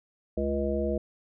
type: harmonic tone with a mistuned harmonic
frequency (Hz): 69.3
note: C#2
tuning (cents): 0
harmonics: 1 / 3 / 5 / 7 / 9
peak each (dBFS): -32 / -32 / -32 / -32 / -32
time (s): 0.37-0.98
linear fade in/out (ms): 5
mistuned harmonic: 3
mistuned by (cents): +27
effects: none